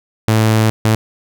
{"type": "tone bursts at uneven times", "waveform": "sawtooth", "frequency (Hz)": 110, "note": "A2", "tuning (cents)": 0, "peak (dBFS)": -6, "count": 2, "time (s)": [[0.28, 0.7], [0.85, 0.95]], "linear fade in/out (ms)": 0, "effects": []}